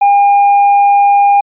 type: tone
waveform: triangle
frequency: 807 Hz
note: G#5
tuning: 50 cents flat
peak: -3 dBFS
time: 0.01-1.41 s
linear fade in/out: 10 ms
effects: resampled to 8000 Hz